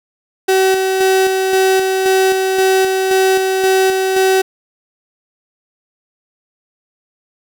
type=tone with tremolo; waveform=35% pulse; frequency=380 Hz; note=F#4; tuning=46 cents sharp; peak=-8 dBFS; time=0.48-4.42 s; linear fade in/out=10 ms; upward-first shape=square; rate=1.9 Hz; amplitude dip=35%; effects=none